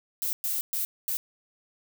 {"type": "noise bursts at uneven times", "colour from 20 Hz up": "violet", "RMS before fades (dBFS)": -29, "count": 4, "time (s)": [[0.22, 0.33], [0.44, 0.61], [0.73, 0.85], [1.08, 1.17]], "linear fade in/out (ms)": 0, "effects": []}